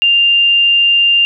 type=tone; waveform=sine; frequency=2794 Hz; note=F7; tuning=in tune; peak=-7 dBFS; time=0.02-1.25 s; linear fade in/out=0 ms; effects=none